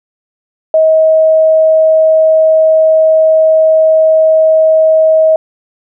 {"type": "tone", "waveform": "sine", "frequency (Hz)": 635, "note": "D#5", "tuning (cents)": 35, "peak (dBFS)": -4, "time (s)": [0.74, 5.36], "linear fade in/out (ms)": 2, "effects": []}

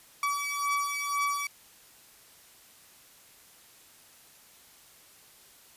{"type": "beating tone pair", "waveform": "30% pulse", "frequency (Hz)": [1143, 1145], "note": ["D6", "D6"], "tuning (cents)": [-47, -44], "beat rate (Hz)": 2, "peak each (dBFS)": [-29, -28], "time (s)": [0.23, 1.47], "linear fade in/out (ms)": 2, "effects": ["white hiss -56 dBFS RMS until 5.76 s", "resampled to 32000 Hz"]}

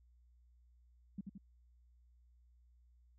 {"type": "tone with echo", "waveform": "sine", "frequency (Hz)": 196, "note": "G3", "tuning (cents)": 0, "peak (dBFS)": -39, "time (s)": [1.18, 1.21], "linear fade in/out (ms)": 5, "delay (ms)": 85, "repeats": 2, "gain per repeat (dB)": -4, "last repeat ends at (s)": 1.38, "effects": ["added 60 Hz sine -64 dBFS peak until 3.18 s"]}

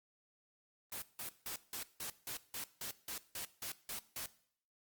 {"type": "noise bursts", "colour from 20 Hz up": "white", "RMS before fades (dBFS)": -43, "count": 13, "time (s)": [0.92, 4.26], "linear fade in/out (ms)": 2, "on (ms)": 100, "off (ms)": 170, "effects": ["noise-tail reverb RT60 0.6 s tail -18 dB re dry", "Opus 24 kbps"]}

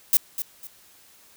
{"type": "noise with echo", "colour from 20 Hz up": "violet", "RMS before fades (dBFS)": -17, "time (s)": [0.13, 0.17], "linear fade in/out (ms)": 0, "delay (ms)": 250, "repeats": 2, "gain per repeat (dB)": -11, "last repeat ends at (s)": 0.67, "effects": ["white hiss -54 dBFS RMS until 1.36 s"]}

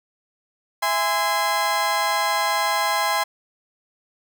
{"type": "chord", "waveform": "30% pulse", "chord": "E augmented", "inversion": "none", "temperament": "just", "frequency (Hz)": [659.3, 824.1, 1030.1], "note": ["E5", "G#5", "B#5"], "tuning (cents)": [0, -14, -27], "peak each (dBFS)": [-25, -21, -20], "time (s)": [0.82, 3.24], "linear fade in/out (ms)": 10, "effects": []}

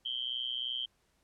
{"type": "tone with amplitude modulation", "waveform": "sine", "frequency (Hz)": 3136, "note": "G7", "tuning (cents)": 0, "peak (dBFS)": -29, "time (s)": [0.05, 0.86], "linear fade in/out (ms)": 10, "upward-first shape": "sine", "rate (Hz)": 123, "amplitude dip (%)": 100, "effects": ["pink hiss -73 dBFS RMS until 1.23 s", "low-pass 11000 Hz 12 dB/octave"]}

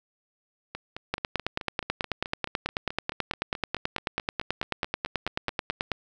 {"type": "two click trains", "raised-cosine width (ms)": 0.3, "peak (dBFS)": [-10, -19], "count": [45, 24], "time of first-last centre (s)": [[1.14, 5.917], [0.75, 5.707]], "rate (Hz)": [9.21, 4.64], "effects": []}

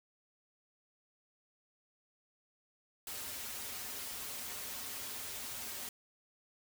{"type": "noise with comb filter", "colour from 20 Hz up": "white", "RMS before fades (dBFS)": -43, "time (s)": [3.07, 5.89], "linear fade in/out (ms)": 2, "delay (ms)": 6, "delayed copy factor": -0.65, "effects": []}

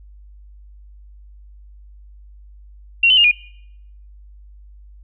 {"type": "tone with pitch steps", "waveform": "sine", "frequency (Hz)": [2748, 3038, 2831, 2443], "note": ["F7", "F#7", "F7", "D#7"], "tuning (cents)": [-29, 45, 23, -32], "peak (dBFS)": -9, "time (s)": [3.03, 3.314], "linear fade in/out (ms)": 5, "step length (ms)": 71, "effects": ["noise-tail reverb RT60 0.8 s tail -24 dB re dry", "added 50 Hz sine -40 dBFS peak until 5.03 s"]}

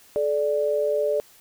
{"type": "tone pair together", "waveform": "sine", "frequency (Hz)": [431.2, 587.3], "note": ["A4", "D5"], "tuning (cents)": [-35, 0], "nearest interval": "perfect fourth", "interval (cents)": 535, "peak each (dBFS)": [-24, -22], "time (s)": [0.16, 1.2], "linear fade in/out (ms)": 0, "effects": ["white hiss -53 dBFS RMS until 1.4 s"]}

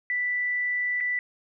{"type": "tone with dropouts", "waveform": "sine", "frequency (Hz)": 1975.5, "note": "B6", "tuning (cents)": 0, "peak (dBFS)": -24, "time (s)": [0.1, 1.19], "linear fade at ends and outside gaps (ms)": 1, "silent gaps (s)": [1.004, 1.008], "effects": []}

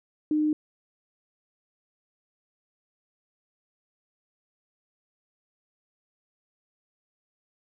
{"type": "tone", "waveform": "sine", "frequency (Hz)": 304.5, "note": "D#4", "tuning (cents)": -37, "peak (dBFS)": -21, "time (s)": [0.31, 0.53], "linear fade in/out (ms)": 2, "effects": []}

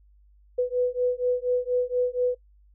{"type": "beating tone pair", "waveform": "sine", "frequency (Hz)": [493.9, 498.1], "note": ["B4", "B4"], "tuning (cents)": [0, 15], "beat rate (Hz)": 4.2, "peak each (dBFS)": -25, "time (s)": [0.58, 2.35], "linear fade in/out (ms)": 10, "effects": ["noise-tail reverb RT60 0.1 s tail -21 dB re dry", "added 50 Hz sine -54 dBFS peak until 2.74 s"]}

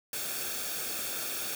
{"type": "noise with comb filter", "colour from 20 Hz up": "white", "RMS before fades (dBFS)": -35, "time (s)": [0.13, 1.55], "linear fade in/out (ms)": 2, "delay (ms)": 1, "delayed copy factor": -0.6, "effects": []}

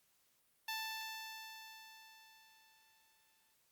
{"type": "tone with exponential decay", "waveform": "10% pulse", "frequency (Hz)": 883, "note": "A5", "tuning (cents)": 6, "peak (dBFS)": -30, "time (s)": [0.68, 3.54], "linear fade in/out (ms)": 5, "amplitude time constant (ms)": 620, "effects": ["white hiss -75 dBFS RMS until 3.71 s", "Opus 48 kbps"]}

